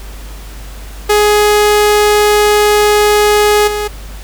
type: tone with level steps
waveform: sawtooth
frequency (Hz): 417.9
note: G#4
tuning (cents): +11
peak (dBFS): -3 / -11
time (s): 1.09-3.88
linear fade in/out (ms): 10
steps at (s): 3.67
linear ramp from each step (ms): 10
effects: added 50 Hz sine -26 dBFS peak until 4.23 s + pink hiss -35 dBFS RMS until 4.23 s